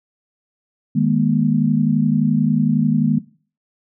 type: chord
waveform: sine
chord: D# suspended fourth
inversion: none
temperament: equal with one note detuned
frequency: 155.56 / 207.7 / 239.1 Hz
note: D#3 / G#3 / A#3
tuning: 0 / 0 / +44 cents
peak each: -18 dBFS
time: 0.95-3.19 s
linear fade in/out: 10 ms
effects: noise-tail reverb RT60 0.4 s tail -17 dB re dry